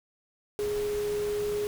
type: tone in noise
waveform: sine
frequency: 415.3 Hz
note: G#4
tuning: in tune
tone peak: -27 dBFS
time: 0.59-1.67 s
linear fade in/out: 0 ms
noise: pink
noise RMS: -41 dBFS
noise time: 0.59-1.67 s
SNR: +11 dB
effects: none